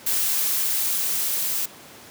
blue noise with level ramp, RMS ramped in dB -22 to -25 dBFS, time 0.06-1.66 s, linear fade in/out 10 ms, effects pink hiss -44 dBFS RMS until 2.1 s + high-pass 150 Hz 12 dB/octave

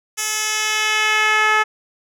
10% pulse tone with band-pass filter sweep, 430.4 Hz, A4, 38 cents flat, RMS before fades -18 dBFS, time 0.17-1.64 s, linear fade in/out 20 ms, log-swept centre 8100 to 1400 Hz, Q 1, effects none

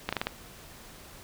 slowing click train, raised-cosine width 0.3 ms, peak -12 dBFS, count 5, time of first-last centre 0.09-0.27 s, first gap 36 ms, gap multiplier 1.15, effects pink hiss -49 dBFS RMS until 1.23 s

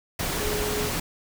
sine tone in noise, 419.9 Hz, G#4, 19 cents sharp, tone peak -29 dBFS, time 0.4-0.89 s, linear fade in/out 5 ms, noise pink, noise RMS -28 dBFS, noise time 0.19-1 s, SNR -4 dB, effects none

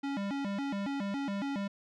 square tone with vibrato, 235.6 Hz, A#3, 19 cents sharp, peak -33 dBFS, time 0.03-1.68 s, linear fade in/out 10 ms, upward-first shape square, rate 3.6 Hz, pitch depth 290 cents each way, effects low-pass 4000 Hz 12 dB/octave

